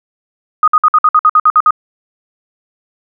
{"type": "tone bursts", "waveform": "sine", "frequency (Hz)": 1244.5, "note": "D#6", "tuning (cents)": 0, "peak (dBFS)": -4, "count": 11, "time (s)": [0.63, 1.707], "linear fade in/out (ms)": 2, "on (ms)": 47, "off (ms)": 56, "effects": []}